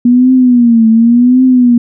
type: tone with vibrato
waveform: sine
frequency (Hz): 240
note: B3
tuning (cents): -49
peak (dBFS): -3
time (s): 0.05-1.78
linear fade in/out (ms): 5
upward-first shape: triangle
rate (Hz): 0.9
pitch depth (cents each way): 140
effects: none